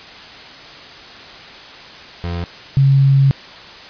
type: tone pair in turn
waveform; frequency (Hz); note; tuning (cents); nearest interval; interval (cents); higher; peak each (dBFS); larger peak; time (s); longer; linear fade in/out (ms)
30% pulse / sine; 86.2 / 136.83; F2 / C#3; -22 / -22; minor sixth; 800; second; -18 / -8; second; 2.24-2.44 / 2.77-3.31; second; 0
effects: white hiss -36 dBFS RMS until 3.89 s + resampled to 11025 Hz

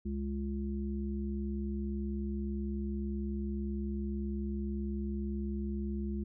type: harmonic tone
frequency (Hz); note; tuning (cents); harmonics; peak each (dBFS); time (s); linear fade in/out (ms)
69.1; C#2; -5; 1 / 3 / 5; -36 / -36 / -43; 0.05-6.24; 10
effects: none

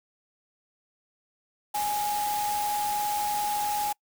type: tone in noise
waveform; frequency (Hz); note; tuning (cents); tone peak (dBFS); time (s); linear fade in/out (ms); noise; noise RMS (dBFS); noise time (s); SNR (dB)
sine; 830.6; G#5; 0; -26; 1.74-3.93; 10; white; -35; 1.74-3.93; +6
effects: noise-tail reverb RT60 0.1 s tail -25 dB re dry

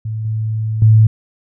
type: tone with level steps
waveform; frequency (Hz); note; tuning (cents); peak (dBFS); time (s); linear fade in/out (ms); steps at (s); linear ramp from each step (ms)
sine; 109.7; A2; -5; -19 / -16 / -5; 0.05-1.07; 5; 0.25 / 0.82; 2
effects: none

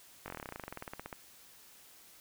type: slowing click train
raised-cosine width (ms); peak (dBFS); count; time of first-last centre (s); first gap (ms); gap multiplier
0.5; -26; 23; 0.26-1.128; 20; 1.06
effects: white hiss -58 dBFS RMS until 2.2 s

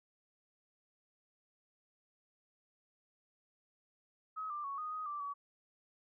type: tone with pitch steps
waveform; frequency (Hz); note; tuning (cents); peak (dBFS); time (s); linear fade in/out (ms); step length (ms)
sine; 1274 / 1186 / 1112 / 1240 / 1252 / 1173 / 1136; D#6 / D6 / C#6 / D#6 / D#6 / D6 / C#6; +41 / +17 / +5 / -6 / +10 / -2 / +42; -38; 4.36-5.34; 20; 140
effects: none

